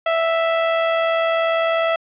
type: tone with amplitude modulation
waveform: sawtooth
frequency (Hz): 659.3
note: E5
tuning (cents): 0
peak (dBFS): -11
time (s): 0.06-1.96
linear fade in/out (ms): 5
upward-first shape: sine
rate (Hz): 80.2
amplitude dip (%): 30
effects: resampled to 8000 Hz + 8-bit

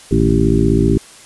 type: harmonic tone with a mistuned harmonic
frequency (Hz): 55.8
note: A1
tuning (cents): +25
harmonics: 1 / 2 / 3 / 4 / 5 / 6 / 7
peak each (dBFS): -18 / -18 / -18 / -18 / -18 / -18 / -18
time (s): 0.11-0.98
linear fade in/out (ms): 5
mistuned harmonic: 3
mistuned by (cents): -110
effects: white hiss -40 dBFS RMS until 1.25 s + resampled to 24000 Hz

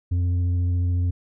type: tone with tanh clipping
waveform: triangle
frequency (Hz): 88.6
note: F2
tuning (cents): +25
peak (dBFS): -20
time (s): 0.11-1.11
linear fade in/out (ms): 10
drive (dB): 9
effects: none

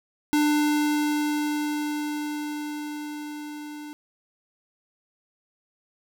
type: tone with level ramp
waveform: square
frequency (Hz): 298.1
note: D4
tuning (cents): +26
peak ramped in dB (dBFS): -19 to -37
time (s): 0.33-3.93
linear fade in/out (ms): 0
effects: none

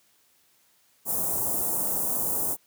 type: band-stop noise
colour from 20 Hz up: white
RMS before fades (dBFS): -27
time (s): 1.05-2.57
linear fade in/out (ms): 50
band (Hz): 930 to 8500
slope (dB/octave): 24
effects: white hiss -64 dBFS RMS until 2.66 s + high-pass 80 Hz 12 dB/octave

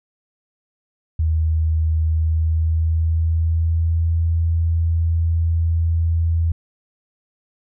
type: tone with pitch glide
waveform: sine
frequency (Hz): 79.6 to 82.79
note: D#2 to E2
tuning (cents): +40 to +8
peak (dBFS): -15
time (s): 1.19-6.52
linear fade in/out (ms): 5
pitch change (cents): +68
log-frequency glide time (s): 2.04-4.15
effects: none

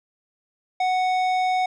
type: tone with tanh clipping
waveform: sine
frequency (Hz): 740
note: F#5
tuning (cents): 0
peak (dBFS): -21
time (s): 0.8-1.66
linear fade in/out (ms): 5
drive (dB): 13
effects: none

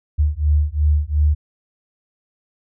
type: beating tone pair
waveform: sine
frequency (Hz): 73.42 / 76.22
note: D2 / D#2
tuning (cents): 0 / -35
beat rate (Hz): 2.8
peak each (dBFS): -17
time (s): 0.18-1.35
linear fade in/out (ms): 20
effects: none

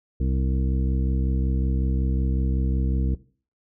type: harmonic tone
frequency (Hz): 65.41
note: C2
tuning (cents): 0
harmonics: 1 / 2 / 3 / 4 / 5 / 7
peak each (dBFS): -22 / -28 / -32 / -34 / -36 / -39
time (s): 0.2-3.15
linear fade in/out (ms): 5
effects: noise-tail reverb RT60 0.4 s tail -17 dB re dry

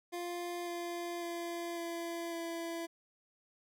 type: tone with pitch steps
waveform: 25% pulse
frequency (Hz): 349.2 / 345.6 / 342 / 338.5 / 335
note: F4 / F4 / F4 / E4 / E4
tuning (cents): 0 / -18 / -36 / +46 / +28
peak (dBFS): -34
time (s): 0.12-2.87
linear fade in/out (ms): 20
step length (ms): 550
effects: none

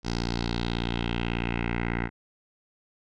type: tone with low-pass filter sweep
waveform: 10% pulse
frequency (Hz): 58.27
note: A#1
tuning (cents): 0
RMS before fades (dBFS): -29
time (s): 0.03-2.1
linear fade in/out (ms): 50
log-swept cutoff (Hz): 5300 to 1900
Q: 3.4
effects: none

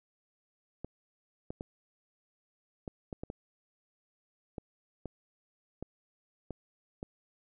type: clicks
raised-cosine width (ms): 2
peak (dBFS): -25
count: 12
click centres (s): 0.846 / 1.505 / 1.609 / 2.878 / 3.128 / 3.235 / 3.301 / 4.582 / 5.057 / 5.826 / 6.507 / 7.029
effects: none

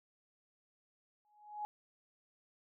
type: tone with exponential growth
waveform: sine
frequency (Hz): 838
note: G#5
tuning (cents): +15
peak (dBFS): -35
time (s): 1.25-1.65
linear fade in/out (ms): 0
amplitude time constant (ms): 86
effects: none

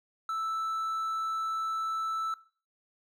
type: tone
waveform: triangle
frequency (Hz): 1318.5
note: E6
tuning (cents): 0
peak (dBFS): -28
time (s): 0.29-2.34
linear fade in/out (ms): 2
effects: noise-tail reverb RT60 0.4 s tail -18 dB re dry

